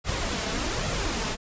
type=noise with flanger; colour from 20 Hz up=pink; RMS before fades=-28 dBFS; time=0.04-1.37 s; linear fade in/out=50 ms; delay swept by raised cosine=1.5 to 4.7 ms; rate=1.2 Hz; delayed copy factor=+0.5; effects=resampled to 16000 Hz